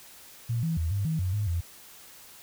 sine tone with pitch steps, 117.2 / 163.7 / 81.4 / 100.5 / 159.9 / 91.9 / 104.2 / 85.2 Hz, A#2 / E3 / E2 / G2 / D#3 / F#2 / G#2 / F2, +10 / -12 / -21 / +44 / +48 / -11 / +6 / -42 cents, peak -25 dBFS, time 0.49-1.61 s, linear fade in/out 10 ms, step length 140 ms, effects white hiss -50 dBFS RMS until 2.42 s

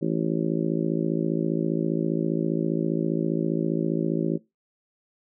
harmonic tone, 55 Hz, A1, in tune, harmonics 3 / 4 / 5 / 6 / 7 / 8 / 9 / 10, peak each -28 / -30 / -30 / -28 / -30 / -41 / -41 / -37 dBFS, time 0.01-4.38 s, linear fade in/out 20 ms, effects noise-tail reverb RT60 0.2 s tail -20 dB re dry

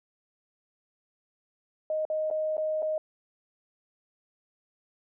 sine tone with dropouts, 622.3 Hz, D#5, in tune, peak -26 dBFS, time 1.9-2.98 s, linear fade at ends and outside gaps 2 ms, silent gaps 2.052-2.1 / 2.302-2.311 / 2.569-2.579 / 2.822-2.827 s, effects none

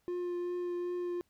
triangle tone with vibrato, 353.4 Hz, F4, 21 cents sharp, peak -31 dBFS, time 0.08-1.21 s, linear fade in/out 0 ms, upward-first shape triangle, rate 2.6 Hz, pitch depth 13 cents each way, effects pink hiss -75 dBFS RMS until 1.29 s

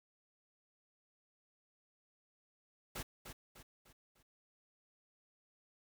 pink noise with echo, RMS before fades -43 dBFS, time 2.95-3.03 s, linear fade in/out 10 ms, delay 300 ms, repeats 4, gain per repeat -7 dB, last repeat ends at 4.23 s, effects none

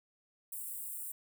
white high-pass noise, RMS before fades -42 dBFS, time 0.52-1.12 s, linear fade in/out 5 ms, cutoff 7800 Hz, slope 96 dB/octave, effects none

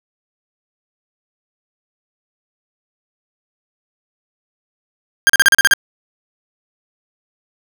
40% pulse tone bursts, 1600 Hz, G6, 35 cents sharp, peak -5 dBFS, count 8, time 5.27-5.736 s, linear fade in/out 0 ms, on 25 ms, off 38 ms, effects none

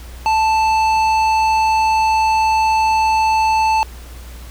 sine tone with tanh clipping, 880 Hz, A5, in tune, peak -14 dBFS, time 0.26-3.83 s, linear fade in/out 0 ms, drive 13 dB, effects added 60 Hz sine -32 dBFS peak until 4.5 s + pink hiss -41 dBFS RMS until 4.5 s

